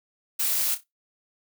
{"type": "noise with echo", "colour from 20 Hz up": "blue", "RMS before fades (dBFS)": -25, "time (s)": [0.39, 0.75], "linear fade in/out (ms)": 10, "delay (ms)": 30, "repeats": 3, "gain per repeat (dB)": -12, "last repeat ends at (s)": 0.84, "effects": ["noise-tail reverb RT60 0.2 s tail -24 dB re dry"]}